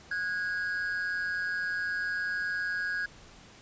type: tone pair together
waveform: triangle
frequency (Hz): 1464.6 / 1644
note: F#6 / G#6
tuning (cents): -18 / -18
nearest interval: major second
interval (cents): 200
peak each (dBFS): -33 / -29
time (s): 0.11-3.06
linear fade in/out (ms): 5
effects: pink hiss -53 dBFS RMS until 3.61 s + resampled to 16000 Hz